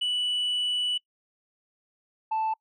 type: tone pair in turn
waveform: sine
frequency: 2960 / 880 Hz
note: F#7 / A5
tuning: 0 / 0 cents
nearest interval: octave + major sixth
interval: 2100 cents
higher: first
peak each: -22 dBFS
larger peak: neither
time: 0.01-0.98 / 2.31-2.54 s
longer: first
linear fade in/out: 10 ms
effects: noise-tail reverb RT60 0.1 s tail -26 dB re dry + tanh soft clip ceiling -23 dBFS